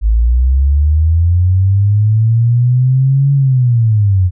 sine linear two-way sweep, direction up then down, 51.91 to 140.8 to 88.2 Hz, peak -7 dBFS, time 0.01-4.31 s, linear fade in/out 50 ms, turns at 3.33 s, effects none

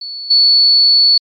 sine tone with level steps, 4435 Hz, C#8, in tune, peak -23 / -6 dBFS, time 0.01-1.18 s, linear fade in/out 5 ms, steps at 0.3 s, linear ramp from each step 10 ms, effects MP3 64 kbps

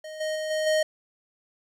square tone with level steps, 622.3 Hz, D#5, in tune, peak -37 / -27 / -29 / -25 / -21 dBFS, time 0.04-0.83 s, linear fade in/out 5 ms, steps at 0.2 / 0.35 / 0.5 / 0.66 s, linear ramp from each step 10 ms, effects low-pass 9000 Hz 12 dB/octave + 10-bit

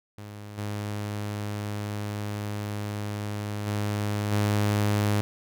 sawtooth tone with level steps, 103.83 Hz, G#2, in tune, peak -35 / -26 / -22 / -18 dBFS, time 0.18-5.21 s, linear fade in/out 0 ms, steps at 0.57 / 3.66 / 4.31 s, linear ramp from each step 20 ms, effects none

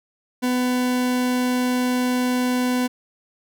40% pulse tone, 250 Hz, B3, 21 cents sharp, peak -18 dBFS, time 0.42-2.88 s, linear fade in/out 20 ms, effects none

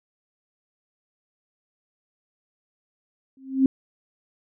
sine tone with exponential growth, 266.1 Hz, C4, 29 cents sharp, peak -11 dBFS, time 3.37-3.66 s, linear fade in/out 2 ms, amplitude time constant 61 ms, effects none

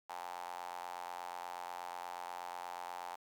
sawtooth tone with high-pass filter, 88.3 Hz, F2, 20 cents sharp, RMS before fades -45 dBFS, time 0.09-3.16 s, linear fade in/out 10 ms, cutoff 840 Hz, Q 5.9, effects 11-bit

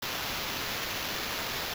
violet noise with sample-and-hold, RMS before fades -34 dBFS, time 0.02-1.74 s, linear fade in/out 5 ms, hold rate 8820 Hz, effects none

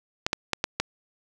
clicks, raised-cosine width 0.2 ms, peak -6 dBFS, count 5, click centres 0.265 / 0.331 / 0.533 / 0.641 / 0.8 s, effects none

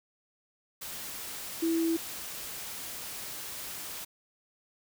sine tone in noise, 329.6 Hz, E4, in tune, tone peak -25 dBFS, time 1.62-1.97 s, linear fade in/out 10 ms, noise white, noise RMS -40 dBFS, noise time 0.81-4.05 s, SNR +12 dB, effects none

